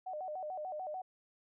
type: tone with vibrato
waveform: sine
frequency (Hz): 673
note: E5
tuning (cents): +36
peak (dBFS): -38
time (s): 0.06-1.02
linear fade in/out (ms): 10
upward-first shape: square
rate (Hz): 6.8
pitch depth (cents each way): 180
effects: none